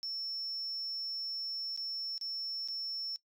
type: tone with dropouts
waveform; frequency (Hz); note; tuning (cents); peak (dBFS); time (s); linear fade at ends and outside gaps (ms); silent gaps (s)
sine; 5400; E8; +41; -35; 0.03-3.16; 0; 1.763-1.775 / 2.179-2.212 / 2.676-2.685
effects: noise-tail reverb RT60 0.1 s tail -21 dB re dry + tanh soft clip ceiling -32 dBFS